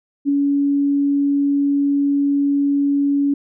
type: tone with ADSR envelope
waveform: sine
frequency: 282.6 Hz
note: C#4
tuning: 34 cents sharp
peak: -12 dBFS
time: 0.25-3.34 s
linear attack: 39 ms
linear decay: 4 ms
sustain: -2 dB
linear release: 5 ms
effects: none